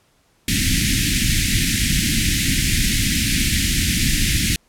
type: band-stop noise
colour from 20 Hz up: pink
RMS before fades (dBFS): -18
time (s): 0.48-4.56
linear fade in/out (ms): 2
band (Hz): 300 to 1800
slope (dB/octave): 48
effects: pink hiss -60 dBFS RMS until 4.68 s + low-pass 12000 Hz 12 dB/octave